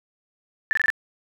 sine tone bursts, 1760 Hz, A6, in tune, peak -17 dBFS, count 5, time 0.71-0.902 s, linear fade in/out 0 ms, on 20 ms, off 23 ms, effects none

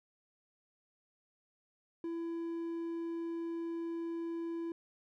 triangle tone, 334.4 Hz, E4, 25 cents sharp, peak -34 dBFS, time 2.04-4.72 s, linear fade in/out 2 ms, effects none

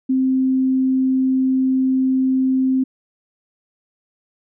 sine tone, 261.5 Hz, C4, 1 cent flat, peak -14 dBFS, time 0.09-2.84 s, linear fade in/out 10 ms, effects none

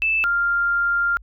sine tone pair in turn, 2635 / 1395.8 Hz, E7 / F6, -1 / -1 cents, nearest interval major seventh, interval 1100 cents, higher first, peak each -17 dBFS, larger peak neither, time 0.02-0.24 / 0.24-1.17 s, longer second, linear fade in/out 0 ms, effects added 50 Hz sine -42 dBFS peak until 1.22 s

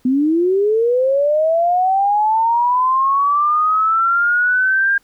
sine linear sweep, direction up, 246.9 to 1613 Hz, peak -12 dBFS, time 0.05-4.98 s, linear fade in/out 5 ms, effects pink hiss -57 dBFS RMS until 5.03 s

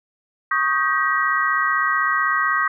sine chord, Eb dominant seventh, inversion third, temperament equal with one note detuned, 1108.7 / 1244.5 / 1568 / 1908.2 Hz, Db6 / Eb6 / G6 / Bb6, 0 / 0 / 0 / +40 cents, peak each -23 / -22 / -23 / -22 dBFS, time 0.51-2.68 s, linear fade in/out 5 ms, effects none

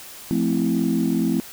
sine chord, F major seventh, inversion none, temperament equal, 174.61 / 220 / 261.6 / 329.6 Hz, F3 / A3 / C4 / E4, 0 / 0 / 0 / 0 cents, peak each -24 / -22 / -22 / -24 dBFS, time 0.31-1.4 s, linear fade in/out 0 ms, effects tanh soft clip ceiling -11 dBFS + white hiss -40 dBFS RMS until 1.52 s

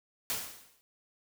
white noise with exponential decay, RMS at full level -31 dBFS, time 0.3-0.81 s, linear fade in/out 0 ms, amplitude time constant 110 ms, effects none

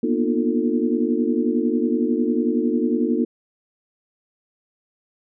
sine tone cluster, 235.7 / 246.7 / 305.3 / 353.3 / 445.8 Hz, A#3 / B3 / D#4 / F4 / A4, +19 / -2 / -33 / +20 / +23 cents, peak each -23 / -23 / -24 / -25 / -27 dBFS, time 0.03-3.25 s, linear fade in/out 5 ms, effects none

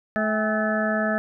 harmonic tone with a mistuned harmonic, 216.1 Hz, A3, 31 cents flat, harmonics 1 / 2 / 3 / 4 / 6 / 7 / 8, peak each -25 / -34 / -25 / -36 / -31 / -34 / -28 dBFS, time 0.16-1.18 s, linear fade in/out 0 ms, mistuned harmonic 4, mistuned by -110 cents, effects none

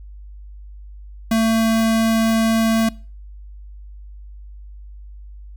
square tone, 224.5 Hz, A3, 35 cents sharp, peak -15 dBFS, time 1.31-2.89 s, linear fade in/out 5 ms, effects noise-tail reverb RT60 0.4 s tail -24 dB re dry + added 50 Hz sine -35 dBFS peak until 5.56 s

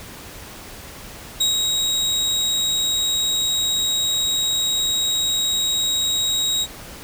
30% pulse tone with ADSR envelope, 3804 Hz, A#7, 34 cents sharp, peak -13 dBFS, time 1.4-6.67 s, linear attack 10 ms, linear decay 140 ms, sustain -3 dB, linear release 48 ms, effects pink hiss -38 dBFS RMS until 7.03 s

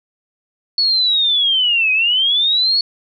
sine linear two-way sweep, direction down then up, 4429 to 2500 to 4429 Hz, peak -12 dBFS, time 0.78-2.81 s, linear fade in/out 2 ms, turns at 1.92 s, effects none

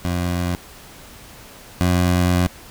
20% pulse tone pair in turn, 88.3 / 89.27 Hz, F2 / F2, +20 / +38 cents, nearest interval unison, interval 18 cents, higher second, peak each -15 / -10 dBFS, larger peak second, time 0.05-0.55 / 1.81-2.47 s, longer second, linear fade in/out 0 ms, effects pink hiss -42 dBFS RMS until 2.7 s

